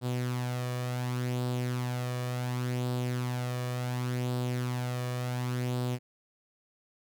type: tone with flanger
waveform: sawtooth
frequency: 124.3 Hz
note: B2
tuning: 12 cents sharp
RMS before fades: -32 dBFS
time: 0.01-5.99 s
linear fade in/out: 50 ms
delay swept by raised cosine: 0.23 to 1.73 ms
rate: 0.69 Hz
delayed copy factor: +0.5
effects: none